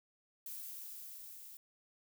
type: noise with level ramp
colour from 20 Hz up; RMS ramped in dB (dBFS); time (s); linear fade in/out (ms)
violet; -45 to -53; 0.46-1.57; 2
effects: none